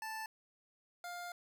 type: tone pair in turn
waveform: 25% pulse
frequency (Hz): 880 / 703.3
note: A5 / F5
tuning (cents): 0 / +12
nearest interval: major third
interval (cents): 388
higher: first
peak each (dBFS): -37 / -39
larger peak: first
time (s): 0.02-0.26 / 1.04-1.32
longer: second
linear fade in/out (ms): 2
effects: none